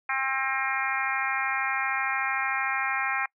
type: harmonic tone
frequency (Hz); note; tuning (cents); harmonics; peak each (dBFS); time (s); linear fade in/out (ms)
266.9; C4; +35; 3 / 4 / 5 / 6 / 7 / 8 / 9; -33 / -33 / -33 / -33 / -33 / -33 / -33; 0.09-3.26; 5
effects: noise-tail reverb RT60 0.1 s tail -25 dB re dry